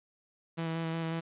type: tone with vibrato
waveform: sawtooth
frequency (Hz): 163.9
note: E3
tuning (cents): -10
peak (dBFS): -28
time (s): 0.57-1.21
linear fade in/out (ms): 20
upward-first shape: square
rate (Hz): 5.5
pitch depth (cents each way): 13
effects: resampled to 8000 Hz + 9-bit